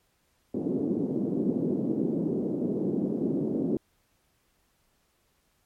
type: band-pass noise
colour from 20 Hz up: pink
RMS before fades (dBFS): -28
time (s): 0.54-3.77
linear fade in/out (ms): 2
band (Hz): 200 to 380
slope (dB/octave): 24
effects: pink hiss -70 dBFS RMS until 5.65 s + MP3 64 kbps